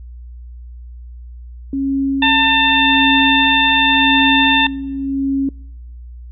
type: tone with tremolo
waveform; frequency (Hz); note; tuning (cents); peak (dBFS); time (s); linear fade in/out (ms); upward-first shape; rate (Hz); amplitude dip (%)
sine; 273; C#4; -26; -14; 1.73-5.49; 2; sine; 0.89; 60
type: harmonic tone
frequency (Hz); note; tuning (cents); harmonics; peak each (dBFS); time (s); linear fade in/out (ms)
896; A5; +31; 1 / 2 / 3 / 4; -16 / -16 / -16 / -16; 2.22-4.67; 5
effects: noise-tail reverb RT60 0.9 s tail -26 dB re dry + added 60 Hz sine -31 dBFS peak until 6.31 s